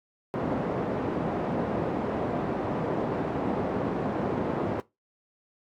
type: band-pass noise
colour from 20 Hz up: pink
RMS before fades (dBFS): -29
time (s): 0.34-4.8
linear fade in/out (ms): 0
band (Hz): 190 to 710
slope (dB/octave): 12
effects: noise-tail reverb RT60 0.2 s tail -18 dB re dry + AAC 64 kbps